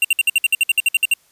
square tone bursts, 2759 Hz, F7, 22 cents flat, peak -12 dBFS, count 14, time 0.02-1.138 s, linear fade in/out 2 ms, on 26 ms, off 58 ms, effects white hiss -57 dBFS RMS until 1.31 s + resampled to 32000 Hz

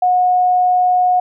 sine tone, 727 Hz, F#5, 31 cents flat, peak -10 dBFS, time 0.02-1.2 s, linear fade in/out 5 ms, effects none

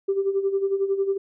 sine tone with tremolo, 392 Hz, G4, in tune, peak -17 dBFS, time 0.08-1.18 s, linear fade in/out 10 ms, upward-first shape sine, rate 11 Hz, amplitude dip 70%, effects tanh soft clip ceiling -13 dBFS

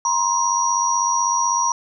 sine tone cluster, 952 / 1048 / 5780 Hz, A#5 / C6 / F#8, +36 / +2 / -41 cents, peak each -21 dBFS, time 0.05-1.72 s, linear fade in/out 2 ms, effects none

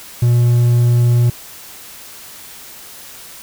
triangle tone, 120.3 Hz, B2, 45 cents flat, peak -7 dBFS, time 0.22-1.3 s, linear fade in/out 5 ms, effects white hiss -36 dBFS RMS until 3.42 s

